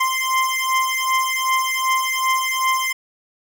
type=beating tone pair; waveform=25% pulse; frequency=1043 / 1045.6 Hz; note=C6 / C6; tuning=-6 / -1 cents; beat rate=2.6 Hz; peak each=-17 dBFS; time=0-2.93 s; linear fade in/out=10 ms; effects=none